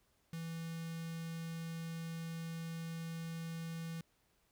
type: tone with notch filter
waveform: square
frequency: 164.81 Hz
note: E3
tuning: in tune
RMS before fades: -43 dBFS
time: 0.33-4.01 s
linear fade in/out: 2 ms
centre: 670 Hz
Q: 0.71
effects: pink hiss -75 dBFS RMS until 4.51 s